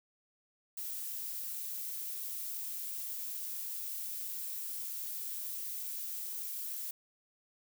violet noise, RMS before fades -40 dBFS, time 0.77-6.91 s, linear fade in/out 5 ms, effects none

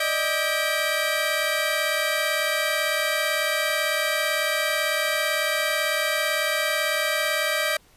30% pulse tone cluster, 595 / 633 / 1590 / 1927 / 2330 Hz, D5 / D#5 / G6 / B6 / D7, +22 / +30 / +24 / -43 / -14 cents, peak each -26 dBFS, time 0-7.77 s, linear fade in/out 5 ms, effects pink hiss -57 dBFS RMS until 7.96 s + resampled to 32000 Hz

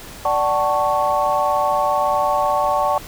sine chord, D major seventh, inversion none, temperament equal with one note detuned, 587.3 / 758.6 / 880 / 1108.7 Hz, D5 / F#5 / A5 / C#6, 0 / +43 / 0 / 0 cents, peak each -21 dBFS, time 0.25-2.98 s, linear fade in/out 2 ms, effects pink hiss -37 dBFS RMS until 3.07 s

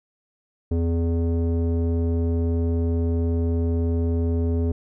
square tone with low-pass filter, 83.7 Hz, E2, 27 cents sharp, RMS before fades -22 dBFS, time 0.71-4.72 s, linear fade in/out 5 ms, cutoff 390 Hz, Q 2, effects none

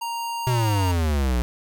square tone, 932.3 Hz, A#5, in tune, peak -27 dBFS, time 0.01-0.92 s, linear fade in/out 10 ms
square exponential sweep, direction down, 128.4 to 58 Hz, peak -20 dBFS, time 0.47-1.42 s, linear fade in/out 0 ms
effects none

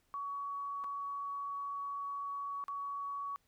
sine tone with dropouts, 1126 Hz, C#6, 27 cents sharp, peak -37 dBFS, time 0.14-3.36 s, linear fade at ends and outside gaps 0 ms, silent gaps 0.839-0.843 / 2.64-2.682 s, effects pink hiss -75 dBFS RMS until 3.47 s

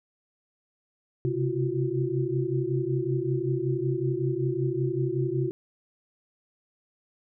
sine tone cluster, 130 / 135.3 / 340.2 / 371.6 Hz, C3 / C#3 / F4 / F#4, -11 / -42 / -45 / +7 cents, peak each -30 dBFS, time 1.25-5.51 s, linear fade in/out 0 ms, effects none

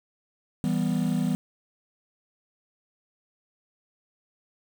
triangle chord, E minor, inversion none, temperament equal, 164.81 / 196 / 246.9 Hz, E3 / G3 / B3, 0 / 0 / 0 cents, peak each -25 dBFS, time 0.64-1.35 s, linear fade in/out 0 ms, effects tanh soft clip ceiling -13 dBFS + 7-bit

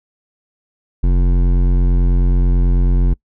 sine tone with hard clipping, 44.59 Hz, F1, 37 cents sharp, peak -12 dBFS, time 1.03-3.14 s, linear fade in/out 10 ms, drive 13 dB, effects noise-tail reverb RT60 0.1 s tail -25 dB re dry

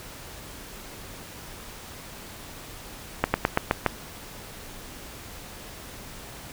slowing click train, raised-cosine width 0.5 ms, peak -4 dBFS, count 6, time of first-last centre 3.24-3.863 s, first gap 100 ms, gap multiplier 1.11, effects pink hiss -42 dBFS RMS until 6.52 s

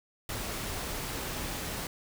pink noise, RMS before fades -36 dBFS, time 0.29-1.87 s, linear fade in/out 2 ms, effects none

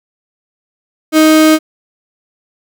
35% pulse tone, 312.8 Hz, D#4, 9 cents sharp, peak -3 dBFS, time 1.12-1.59 s, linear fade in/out 50 ms, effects none

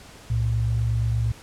sine tone pair together, 64.29 / 112.8 Hz, C2 / A2, -30 / +44 cents, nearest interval minor seventh, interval 974 cents, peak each -26 / -21 dBFS, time 0.3-1.32 s, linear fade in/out 5 ms, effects pink hiss -46 dBFS RMS until 1.42 s + low-pass 10000 Hz 12 dB/octave

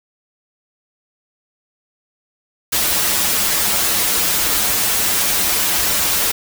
white noise with comb filter, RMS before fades -17 dBFS, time 2.72-6.32 s, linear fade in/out 10 ms, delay 7.7 ms, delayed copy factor -0.9, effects none

